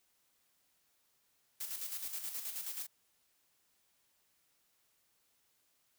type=noise with tremolo; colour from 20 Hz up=blue; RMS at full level=-40 dBFS; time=1.6-2.87 s; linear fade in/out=10 ms; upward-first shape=square; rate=9.4 Hz; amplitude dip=50%; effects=white hiss -75 dBFS RMS until 5.98 s